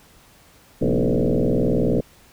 sine tone with frequency modulation, 128.8 Hz, C3, 27 cents flat, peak -16 dBFS, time 0.81-2.01 s, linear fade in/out 10 ms, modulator 59.6 Hz, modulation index 7.1, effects pink hiss -52 dBFS RMS until 2.32 s

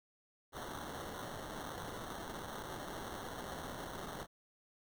blue noise with sample-and-hold, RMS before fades -45 dBFS, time 0.52-4.27 s, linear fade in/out 50 ms, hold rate 2450 Hz, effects none

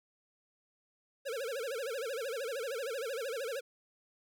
square tone with vibrato, 498.8 Hz, B4, 17 cents sharp, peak -36 dBFS, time 1.25-3.61 s, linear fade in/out 20 ms, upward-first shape sine, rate 13 Hz, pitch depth 220 cents each way, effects none

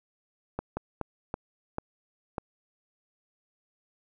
slowing click train, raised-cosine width 1 ms, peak -17 dBFS, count 6, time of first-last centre 0.59-2.382 s, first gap 180 ms, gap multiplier 1.35, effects none

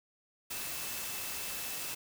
sine tone in noise, 2637 Hz, E7, in tune, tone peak -49 dBFS, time 0.5-1.95 s, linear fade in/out 10 ms, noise white, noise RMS -39 dBFS, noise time 0.5-1.95 s, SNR -13 dB, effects none

